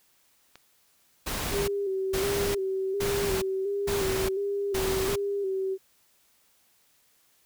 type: click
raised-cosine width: 0.2 ms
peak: -29 dBFS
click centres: 0.556 s
type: noise bursts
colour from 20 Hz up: pink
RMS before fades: -31 dBFS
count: 5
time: 1.26-5.16 s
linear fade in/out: 10 ms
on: 420 ms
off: 450 ms
type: tone with vibrato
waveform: sine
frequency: 392 Hz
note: G4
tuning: in tune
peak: -26 dBFS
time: 1.51-5.78 s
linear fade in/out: 50 ms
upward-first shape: square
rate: 1.4 Hz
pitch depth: 42 cents each way
effects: white hiss -65 dBFS RMS until 7.45 s